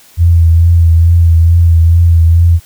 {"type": "tone with vibrato", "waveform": "sine", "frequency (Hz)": 83.8, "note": "E2", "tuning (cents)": 29, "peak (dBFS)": -3, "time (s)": [0.17, 2.6], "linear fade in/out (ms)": 50, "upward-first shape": "triangle", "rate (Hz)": 2.3, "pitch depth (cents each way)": 38, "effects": ["white hiss -42 dBFS RMS until 2.65 s"]}